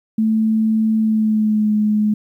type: tone with pitch glide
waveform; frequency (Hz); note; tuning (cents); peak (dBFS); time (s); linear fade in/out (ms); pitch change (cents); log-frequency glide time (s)
sine; 219.8 to 211.8; A3 to G#3; -2 to +34; -13; 0.18-2.14; 5; -64; 0.98-1.73
effects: 9-bit